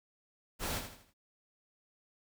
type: noise with echo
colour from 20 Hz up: pink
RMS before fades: -36 dBFS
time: 0.59-0.82 s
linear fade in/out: 50 ms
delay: 80 ms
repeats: 4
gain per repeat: -8 dB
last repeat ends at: 1.14 s
effects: none